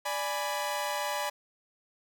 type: chord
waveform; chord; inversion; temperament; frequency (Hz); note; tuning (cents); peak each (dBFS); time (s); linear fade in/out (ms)
sawtooth; G# diminished; second; equal; 587.3 / 830.6 / 987.8; D5 / G#5 / B5; 0 / 0 / 0; -31; 0.05-1.3; 10
effects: none